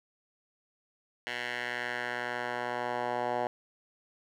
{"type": "tone with band-pass filter sweep", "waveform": "10% pulse", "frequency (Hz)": 122, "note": "B2", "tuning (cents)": -21, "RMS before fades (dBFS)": -34, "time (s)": [1.27, 3.47], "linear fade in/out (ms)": 0, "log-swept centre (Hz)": [2300, 800], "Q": 1.9, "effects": []}